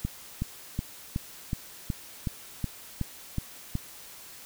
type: click train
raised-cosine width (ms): 5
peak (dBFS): -16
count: 11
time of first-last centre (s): 0.05-3.754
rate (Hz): 2.7
effects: white hiss -47 dBFS RMS until 4.45 s

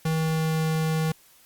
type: tone with pitch glide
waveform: square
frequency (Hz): 159.8 to 158.88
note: D#3 to D#3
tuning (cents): +47 to +37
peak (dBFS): -23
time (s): 0.05-1.12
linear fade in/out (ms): 5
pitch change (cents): -10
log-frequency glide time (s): 0.16-0.68
effects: white hiss -56 dBFS RMS until 1.45 s + Opus 48 kbps

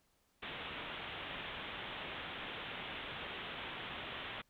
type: low-pass noise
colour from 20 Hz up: white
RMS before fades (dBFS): -45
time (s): 0.42-4.42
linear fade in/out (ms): 10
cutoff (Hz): 3600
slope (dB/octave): 96
effects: pink hiss -75 dBFS RMS until 4.49 s

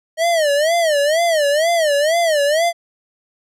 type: tone with vibrato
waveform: square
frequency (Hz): 625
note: D#5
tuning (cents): +8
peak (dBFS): -14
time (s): 0.17-2.73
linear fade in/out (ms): 50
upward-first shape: sine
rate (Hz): 2.1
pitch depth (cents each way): 170
effects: low-pass 11000 Hz 12 dB/octave

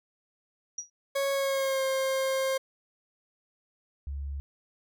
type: tone with exponential decay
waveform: sine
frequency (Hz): 5770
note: F#8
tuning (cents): -44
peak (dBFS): -29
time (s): 0.78-0.9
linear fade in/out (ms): 5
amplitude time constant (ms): 26
type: tone with pitch glide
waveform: 40% pulse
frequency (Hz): 552 to 531.7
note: C#5 to C5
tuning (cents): -7 to +28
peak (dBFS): -25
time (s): 1.15-2.58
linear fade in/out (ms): 10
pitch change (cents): -65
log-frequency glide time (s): 1.32-1.83
type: tone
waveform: sine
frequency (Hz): 70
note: C#2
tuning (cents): +18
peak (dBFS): -32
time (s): 4.07-4.4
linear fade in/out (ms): 0
effects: none

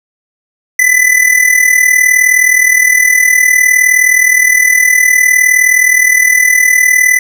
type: tone with amplitude modulation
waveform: square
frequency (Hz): 2002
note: B6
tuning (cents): +23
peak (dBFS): -3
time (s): 0.79-7.19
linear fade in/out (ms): 5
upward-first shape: sine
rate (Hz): 39.4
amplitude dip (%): 70
effects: none

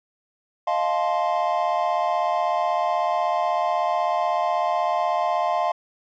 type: chord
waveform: triangle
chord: F dominant seventh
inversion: third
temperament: equal with one note detuned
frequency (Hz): 622.3 / 698.5 / 869.4 / 1046.5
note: Eb5 / F5 / A5 / C6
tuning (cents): 0 / 0 / -21 / 0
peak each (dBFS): -25 / -21 / -26 / -25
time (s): 0.67-5.72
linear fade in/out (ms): 5
effects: resampled to 16000 Hz

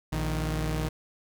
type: tone pair together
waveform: sawtooth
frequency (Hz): 58.27 / 155.56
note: A#1 / D#3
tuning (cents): 0 / 0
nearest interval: octave + perfect fourth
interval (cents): 1700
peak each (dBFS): -26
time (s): 0.12-0.89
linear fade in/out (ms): 10
effects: none

